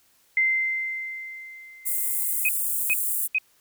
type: tone with exponential decay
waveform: sine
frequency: 2079 Hz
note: C7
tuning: 12 cents flat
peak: -17 dBFS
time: 0.37-2.49 s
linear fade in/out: 2 ms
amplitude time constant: 460 ms
type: high-pass noise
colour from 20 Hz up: white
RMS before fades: -26 dBFS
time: 1.85-3.28 s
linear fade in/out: 20 ms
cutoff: 8100 Hz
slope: 48 dB/octave
type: tone bursts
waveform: sine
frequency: 2516 Hz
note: D#7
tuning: 19 cents sharp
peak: -19 dBFS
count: 3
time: 2.45-3.384 s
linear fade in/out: 2 ms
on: 38 ms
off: 410 ms
type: click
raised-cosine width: 0.3 ms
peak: -21 dBFS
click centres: 2.897 s
effects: white hiss -62 dBFS RMS until 3.6 s